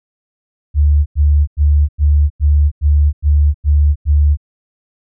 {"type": "tone bursts", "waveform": "sine", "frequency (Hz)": 73.5, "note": "D2", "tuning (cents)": 2, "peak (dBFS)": -7, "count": 9, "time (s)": [0.74, 4.372], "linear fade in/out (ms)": 50, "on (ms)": 320, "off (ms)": 94, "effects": []}